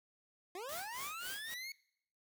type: linear sweep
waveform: 25% pulse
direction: up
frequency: 341.5 to 2218 Hz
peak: -39 dBFS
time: 0.55-1.72 s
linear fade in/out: 2 ms
type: noise with tremolo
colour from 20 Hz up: white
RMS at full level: -45 dBFS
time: 0.69-1.54 s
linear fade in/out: 0 ms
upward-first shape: sine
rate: 3.7 Hz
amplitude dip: 90%
effects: noise-tail reverb RT60 0.7 s tail -23 dB re dry